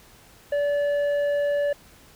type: tone with tanh clipping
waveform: triangle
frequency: 577 Hz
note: D5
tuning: 31 cents flat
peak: -22 dBFS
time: 0.52-1.73 s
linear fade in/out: 5 ms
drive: 11 dB
effects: pink hiss -52 dBFS RMS until 2.15 s